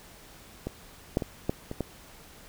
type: clicks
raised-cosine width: 2 ms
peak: -18 / -10 / -18 / -12 / -21 / -15 dBFS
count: 6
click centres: 0.67 / 1.171 / 1.222 / 1.495 / 1.714 / 1.807 s
effects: pink hiss -51 dBFS RMS until 2.48 s